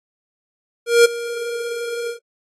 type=tone with ADSR envelope; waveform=square; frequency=470.8 Hz; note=A#4; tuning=17 cents sharp; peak=-7 dBFS; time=0.86-2.19 s; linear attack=190 ms; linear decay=13 ms; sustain=-18 dB; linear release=100 ms; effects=AAC 32 kbps